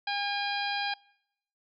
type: harmonic tone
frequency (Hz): 810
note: G#5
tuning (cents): -43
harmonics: 1 / 2 / 3 / 4 / 5 / 6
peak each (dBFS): -32 / -35 / -37 / -38 / -39 / -40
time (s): 0.07-0.94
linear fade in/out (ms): 5
effects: noise-tail reverb RT60 0.8 s tail -25 dB re dry